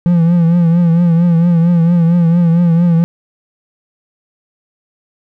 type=tone with vibrato; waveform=triangle; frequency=170 Hz; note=F3; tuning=46 cents flat; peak=-5 dBFS; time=0.06-3.04 s; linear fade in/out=0 ms; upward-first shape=triangle; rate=4.4 Hz; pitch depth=73 cents each way; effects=none